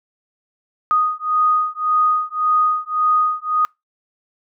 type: beating tone pair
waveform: sine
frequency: 1241 / 1242.8 Hz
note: D#6 / D#6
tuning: -5 / -2 cents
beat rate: 1.8 Hz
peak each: -18 dBFS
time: 0.91-3.65 s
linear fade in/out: 0 ms
effects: noise-tail reverb RT60 0.2 s tail -26 dB re dry